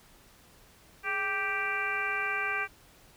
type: harmonic tone with a mistuned harmonic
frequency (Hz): 392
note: G4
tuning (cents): 0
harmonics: 1 / 2 / 3 / 4 / 5 / 6 / 7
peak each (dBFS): -42 / -40 / -36 / -33 / -38 / -33 / -42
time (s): 1.03-2.68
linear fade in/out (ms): 50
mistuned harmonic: 1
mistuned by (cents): +110
effects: pink hiss -58 dBFS RMS until 3.16 s